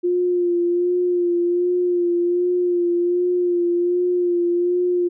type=tone with vibrato; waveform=sine; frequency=352.3 Hz; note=F4; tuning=15 cents sharp; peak=-16 dBFS; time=0.03-5.09 s; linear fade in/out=20 ms; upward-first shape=sine; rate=1.3 Hz; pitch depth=27 cents each way; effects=none